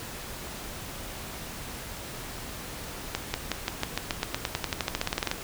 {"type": "accelerating click train", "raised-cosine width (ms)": 0.2, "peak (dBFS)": -9, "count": 23, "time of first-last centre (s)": [3.15, 5.314], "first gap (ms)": 190, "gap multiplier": 0.93, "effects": ["pink hiss -39 dBFS RMS until 5.43 s"]}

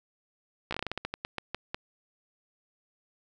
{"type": "slowing click train", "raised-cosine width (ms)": 0.3, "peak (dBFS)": -16, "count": 15, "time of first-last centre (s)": [0.71, 1.745], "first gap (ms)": 15, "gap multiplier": 1.22, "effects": []}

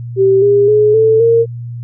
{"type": "tone with pitch steps", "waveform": "sine", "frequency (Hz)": [387.7, 404.9, 422.8, 441.5, 461.1], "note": ["G4", "G#4", "G#4", "A4", "A#4"], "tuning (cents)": [-19, -44, 31, 6, -19], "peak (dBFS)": -6, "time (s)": [0.16, 1.46], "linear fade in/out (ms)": 50, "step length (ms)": 260, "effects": ["added 119 Hz sine -22 dBFS peak until 1.83 s"]}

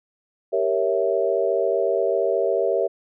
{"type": "chord", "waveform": "sine", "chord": "G diminished seventh", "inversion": "none", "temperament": "equal", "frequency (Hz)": [392, 466.2, 554.4, 659.3], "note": ["G4", "Bb4", "Db5", "Fb5"], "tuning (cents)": [0, 0, 0, 0], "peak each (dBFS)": -24, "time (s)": [0.52, 2.88], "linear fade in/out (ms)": 20, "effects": []}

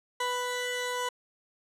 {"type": "tone pair together", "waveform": "20% pulse", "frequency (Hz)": [494.6, 990], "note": ["B4", "B5"], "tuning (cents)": [3, 4], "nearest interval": "octave", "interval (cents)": 1201, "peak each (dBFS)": -27, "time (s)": [0.2, 1.09], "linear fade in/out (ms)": 5, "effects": ["low-pass 10000 Hz 12 dB/octave"]}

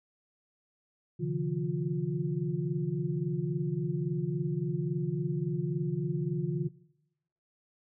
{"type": "tone cluster", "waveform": "sine", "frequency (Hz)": [130.8, 148.5, 172.1, 354.1], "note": ["C3", "D3", "F3", "F4"], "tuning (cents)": [0, 20, -25, 24], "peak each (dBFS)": [-37, -32, -35, -37], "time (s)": [1.19, 6.69], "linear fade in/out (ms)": 20, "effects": ["noise-tail reverb RT60 0.9 s tail -21 dB re dry"]}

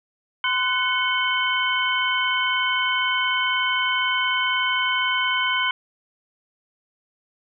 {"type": "tone cluster", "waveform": "sine", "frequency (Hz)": [1028, 1491, 2199, 3068], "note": ["C6", "F#6", "C#7", "G7"], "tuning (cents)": [-31, 13, -14, -38], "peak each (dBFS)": -25, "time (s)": [0.44, 5.71], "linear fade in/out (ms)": 2, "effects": []}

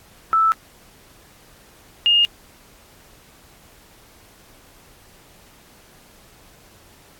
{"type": "tone pair in turn", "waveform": "sine", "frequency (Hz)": [1317, 2838], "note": ["E6", "F7"], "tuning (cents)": [-2, 27], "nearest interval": "octave + minor second", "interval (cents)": 1329, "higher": "second", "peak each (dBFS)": [-13, -12], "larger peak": "second", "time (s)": [[0.33, 0.52], [2.06, 2.25]], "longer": "neither", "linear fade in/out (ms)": 0, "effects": ["pink hiss -50 dBFS RMS until 7.19 s", "AAC 64 kbps"]}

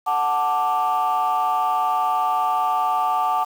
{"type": "chord", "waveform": "sine", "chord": "D major", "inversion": "first", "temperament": "equal", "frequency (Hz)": [740, 880, 1174.7], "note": ["F#5", "A5", "D6"], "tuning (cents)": [0, 0, 0], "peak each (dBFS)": -21, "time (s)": [0.06, 3.45], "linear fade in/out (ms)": 20, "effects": ["tanh soft clip ceiling -13 dBFS", "7-bit"]}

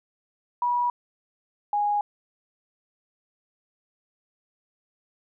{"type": "tone pair in turn", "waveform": "sine", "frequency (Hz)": [970, 825.8], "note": ["B5", "G#5"], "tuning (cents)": [-31, -10], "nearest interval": "minor third", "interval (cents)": 279, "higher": "first", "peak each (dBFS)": [-21, -21], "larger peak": "neither", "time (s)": [[0.62, 0.9], [1.73, 2.01]], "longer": "neither", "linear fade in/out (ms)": 2, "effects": []}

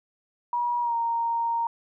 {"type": "tone with pitch glide", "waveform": "sine", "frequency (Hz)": [961, 928.8], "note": ["B5", "A#5"], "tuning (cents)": [-48, -7], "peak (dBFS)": -23, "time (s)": [0.53, 1.67], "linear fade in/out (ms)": 2, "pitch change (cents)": -59, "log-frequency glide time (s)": [0.81, 0.95], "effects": []}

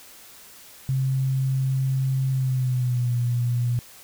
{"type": "tone with pitch glide", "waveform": "sine", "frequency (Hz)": [132.8, 121.08], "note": ["C3", "B2"], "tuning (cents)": [26, -34], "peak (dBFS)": -20, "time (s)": [0.89, 3.79], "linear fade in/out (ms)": 0, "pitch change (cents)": -160, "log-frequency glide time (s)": [2.31, 3.12], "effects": ["white hiss -47 dBFS RMS until 4.03 s"]}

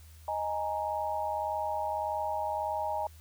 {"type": "chord", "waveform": "sine", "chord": "D# suspended fourth", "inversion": "none", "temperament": "equal", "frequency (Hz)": [622.3, 830.6, 932.3], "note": ["D#5", "G#5", "A#5"], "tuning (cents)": [0, 0, 0], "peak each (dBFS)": [-35, -33, -35], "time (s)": [0.28, 3.07], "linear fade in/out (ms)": 2, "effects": ["added 79 Hz sine -50 dBFS peak until 3.2 s", "white hiss -60 dBFS RMS until 3.2 s"]}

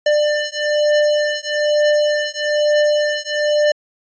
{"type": "beating tone pair", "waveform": "square", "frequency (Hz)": [595, 596.1], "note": ["D5", "D5"], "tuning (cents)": [22, 26], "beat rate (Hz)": 1.1, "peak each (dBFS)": -18, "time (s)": [0.06, 3.72], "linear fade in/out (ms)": 5, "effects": ["resampled to 16000 Hz"]}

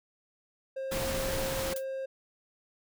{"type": "tone", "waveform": "triangle", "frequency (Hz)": 533, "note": "C5", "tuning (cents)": 32, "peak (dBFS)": -31, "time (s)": [0.76, 2.06], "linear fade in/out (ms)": 10}
{"type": "noise", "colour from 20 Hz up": "pink", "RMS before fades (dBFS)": -34, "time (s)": [0.91, 1.74], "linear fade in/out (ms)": 10}
{"type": "noise with exponential decay", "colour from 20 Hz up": "blue", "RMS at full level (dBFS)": -33, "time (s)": [1.76, 1.85], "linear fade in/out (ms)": 2, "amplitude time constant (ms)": 18}
{"effects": []}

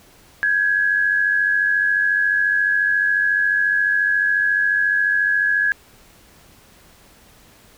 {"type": "tone pair together", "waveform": "sine", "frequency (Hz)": [1585, 1679.2], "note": ["G6", "G#6"], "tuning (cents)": [19, 19], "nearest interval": "minor second", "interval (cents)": 100, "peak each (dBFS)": [-22, -16], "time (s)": [0.43, 5.72], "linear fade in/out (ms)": 0, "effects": ["pink hiss -50 dBFS RMS until 7.77 s"]}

